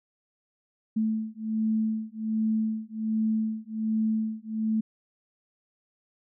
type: beating tone pair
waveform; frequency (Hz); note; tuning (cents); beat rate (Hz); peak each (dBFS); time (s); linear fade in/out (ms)
sine; 218.7 / 220; A3 / A3; -10 / 0; 1.3; -28; 0.96-4.81; 10
effects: none